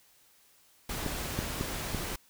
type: noise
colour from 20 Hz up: pink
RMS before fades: -36 dBFS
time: 0.89-2.16 s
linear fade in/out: 5 ms
type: clicks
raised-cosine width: 3 ms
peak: -18 dBFS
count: 4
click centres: 1.063 / 1.39 / 1.611 / 1.947 s
effects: white hiss -63 dBFS RMS until 2.29 s